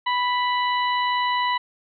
harmonic tone, 987.8 Hz, B5, in tune, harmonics 1 / 2 / 3 / 4, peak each -21 / -27 / -31 / -33 dBFS, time 0.06-1.58 s, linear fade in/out 10 ms, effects none

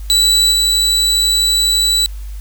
35% pulse tone with level steps, 3951 Hz, B7, in tune, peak -7 / -9 dBFS, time 0.1-2.06 s, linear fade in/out 0 ms, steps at 0.51 s, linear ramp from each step 20 ms, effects added 50 Hz sine -24 dBFS peak until 2.4 s + white hiss -45 dBFS RMS until 2.4 s

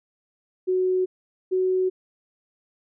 sine tone pair in turn, 370 / 372 Hz, F#4 / F#4, 0 / +9 cents, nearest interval unison, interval 9 cents, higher second, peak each -19 dBFS, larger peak neither, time 0.67-1.06 / 1.51-1.9 s, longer neither, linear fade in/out 20 ms, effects none

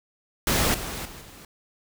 pink noise with level steps, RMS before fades -22 / -33 / -42 / -46 dBFS, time 0.47-1.45 s, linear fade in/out 2 ms, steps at 0.74 / 1.05 / 1.21 s, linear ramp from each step 5 ms, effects none

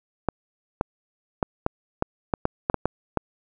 clicks, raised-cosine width 1 ms, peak -7 dBFS, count 11, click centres 0.287 / 0.811 / 1.428 / 1.664 / 2.024 / 2.338 / 2.454 / 2.699 / 2.743 / 2.856 / 3.173 s, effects none

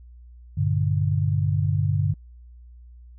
sine chord, G minor, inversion none, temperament just, 98 / 117.6 / 147 Hz, G2 / Bb2 / D3, 0 / +16 / +2 cents, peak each -22 / -28 / -23 dBFS, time 0.57-2.14 s, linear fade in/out 10 ms, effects added 60 Hz sine -43 dBFS peak until 3.18 s

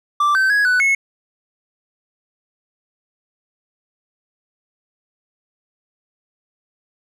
triangle tone with pitch steps, 1173 / 1544 / 1665 / 1490 / 2187 Hz, D6 / G6 / G#6 / F#6 / C#7, -2 / -27 / +4 / +12 / -24 cents, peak -11 dBFS, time 0.2-0.95 s, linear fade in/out 5 ms, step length 150 ms, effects none

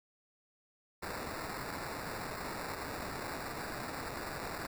white noise with sample-and-hold, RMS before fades -41 dBFS, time 1.02-4.67 s, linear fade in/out 10 ms, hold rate 3150 Hz, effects none

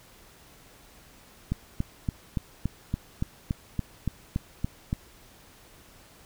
click train, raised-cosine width 5 ms, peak -14 dBFS, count 13, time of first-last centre 1.52-4.929 s, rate 3.52 Hz, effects pink hiss -54 dBFS RMS until 6.25 s

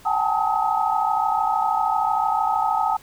sine tone cluster, 757 / 816 / 863 / 896 / 1268 Hz, F#5 / G#5 / A5 / A5 / D#6, +39 / -31 / -34 / +31 / +32 cents, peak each -25 dBFS, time 0.05-2.97 s, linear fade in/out 10 ms, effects pink hiss -49 dBFS RMS until 3.02 s

